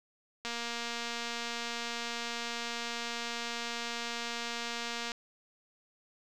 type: click train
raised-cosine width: 0.2 ms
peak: -20 dBFS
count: 1098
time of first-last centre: 0.45-5.118 s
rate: 235 Hz
effects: none